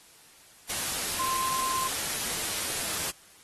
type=tone in noise; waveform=sine; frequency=1046.5 Hz; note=C6; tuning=in tune; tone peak=-29 dBFS; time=1.19-1.88 s; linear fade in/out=10 ms; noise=white; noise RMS=-31 dBFS; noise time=0.69-3.11 s; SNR=-1 dB; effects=white hiss -55 dBFS RMS until 3.43 s + AAC 32 kbps